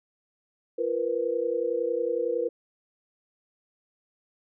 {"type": "tone cluster", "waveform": "sine", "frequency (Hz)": [342.5, 470.1, 501], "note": ["F4", "A#4", "B4"], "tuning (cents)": [-34, 15, 25], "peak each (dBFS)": [-33, -27, -29], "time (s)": [0.78, 2.49], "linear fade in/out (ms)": 10, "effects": []}